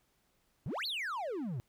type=exponential two-way sweep; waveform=triangle; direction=up then down; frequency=110 to 4615 to 110 Hz; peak=-33 dBFS; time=0.66-1.6 s; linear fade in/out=0 ms; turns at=0.86 s; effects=pink hiss -74 dBFS RMS until 1.68 s